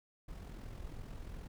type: noise with amplitude modulation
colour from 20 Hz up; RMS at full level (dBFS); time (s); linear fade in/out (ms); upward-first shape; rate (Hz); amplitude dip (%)
brown; -44; 0.28-1.48; 10; sine; 42.5; 50
effects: none